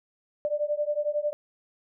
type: beating tone pair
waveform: sine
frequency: 587.3 / 598.3 Hz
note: D5 / D5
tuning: 0 / +32 cents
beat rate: 11 Hz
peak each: -28 dBFS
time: 0.45-1.33 s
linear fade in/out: 0 ms
effects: none